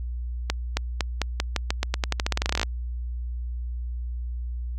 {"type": "accelerating click train", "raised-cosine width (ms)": 0.2, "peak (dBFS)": -6, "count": 24, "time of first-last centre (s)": [0.5, 2.631], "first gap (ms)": 270, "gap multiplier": 0.88, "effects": ["added 60 Hz sine -28 dBFS peak until 4.78 s"]}